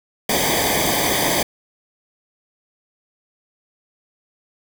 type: noise with comb filter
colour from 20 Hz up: pink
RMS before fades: -19 dBFS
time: 0.29-1.43 s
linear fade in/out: 5 ms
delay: 0.73 ms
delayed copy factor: -1
effects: none